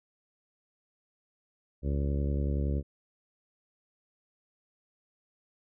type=harmonic tone; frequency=70.7 Hz; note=C#2; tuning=35 cents sharp; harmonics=1 / 2 / 3 / 4 / 5 / 6 / 7 / 8; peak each=-28 / -34 / -38 / -40 / -42 / -44 / -45 / -46 dBFS; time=1.82-2.83 s; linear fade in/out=50 ms; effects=none